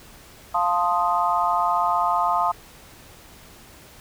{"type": "chord", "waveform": "sine", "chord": "F dominant seventh", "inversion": "none", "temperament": "equal", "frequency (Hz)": [698.5, 880, 1046.5, 1244.5], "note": ["F5", "A5", "C6", "Eb6"], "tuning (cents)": [0, 0, 0, 0], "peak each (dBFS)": -24, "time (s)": [0.54, 2.52], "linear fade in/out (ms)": 10, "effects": ["pink hiss -47 dBFS RMS until 4 s"]}